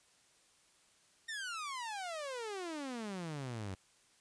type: exponential sweep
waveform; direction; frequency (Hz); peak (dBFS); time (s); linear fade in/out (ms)
sawtooth; down; 1861 to 91; -36; 1.28-3.75; 10
effects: white hiss -68 dBFS RMS until 4.2 s + resampled to 22050 Hz